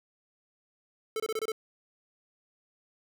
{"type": "tone bursts", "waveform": "square", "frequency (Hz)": 439.5, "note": "A4", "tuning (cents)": -2, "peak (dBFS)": -30, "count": 6, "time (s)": [1.16, 1.519], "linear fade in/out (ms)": 2, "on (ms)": 39, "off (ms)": 25, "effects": []}